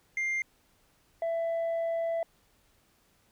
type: tone pair in turn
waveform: sine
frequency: 2100 / 665.3 Hz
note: C7 / E5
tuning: +6 / +16 cents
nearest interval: octave + minor sixth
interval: 1990 cents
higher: first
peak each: -25 dBFS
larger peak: neither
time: 0.17-0.42 / 1.22-2.23 s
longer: second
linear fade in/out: 2 ms
effects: tanh soft clip ceiling -27 dBFS + pink hiss -67 dBFS RMS until 3.31 s